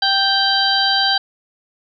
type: harmonic tone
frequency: 784 Hz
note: G5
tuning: in tune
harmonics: 1 / 2 / 4 / 5 / 6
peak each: -20 / -20 / -20 / -20 / -20 dBFS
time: 0.02-1.18 s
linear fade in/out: 5 ms
effects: none